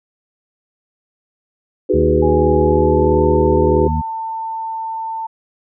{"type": "chord", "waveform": "sine", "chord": "G# minor seventh", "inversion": "second", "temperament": "just", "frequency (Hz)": [311.5, 373.8, 415.3, 498.4], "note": ["D#4", "F#4", "G#4", "B4"], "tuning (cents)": [2, 18, 0, 16], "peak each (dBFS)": [-20, -16, -17, -18], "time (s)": [1.89, 3.88], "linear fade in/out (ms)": 10}
{"type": "harmonic tone", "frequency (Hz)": 77.4, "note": "D#2", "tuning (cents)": -9, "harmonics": [1, 2, 3], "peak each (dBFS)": [-18, -21, -23], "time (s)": [1.93, 4.02], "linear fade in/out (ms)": 20}
{"type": "tone with pitch glide", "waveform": "sine", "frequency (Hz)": [830.6, 895.4], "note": ["G#5", "A5"], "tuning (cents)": [0, 30], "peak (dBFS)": -21, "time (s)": [2.22, 5.27], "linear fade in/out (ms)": 10, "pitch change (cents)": 130, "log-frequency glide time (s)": [2.53, 3.26]}
{"effects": []}